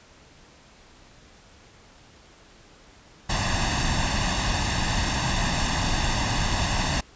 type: noise with comb filter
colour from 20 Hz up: pink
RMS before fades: -24 dBFS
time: 3.29-7.01 s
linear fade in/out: 10 ms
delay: 1.1 ms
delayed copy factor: +0.7
effects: pink hiss -52 dBFS RMS until 7.15 s + resampled to 16000 Hz